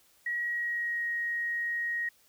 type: tone with pitch glide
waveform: sine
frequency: 1910 to 1882.6 Hz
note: A#6 to A#6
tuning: +42 to +17 cents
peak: -29 dBFS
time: 0.26-2.09 s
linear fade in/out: 5 ms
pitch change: -25 cents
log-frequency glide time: 0.36-1.06 s
effects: white hiss -64 dBFS RMS until 2.28 s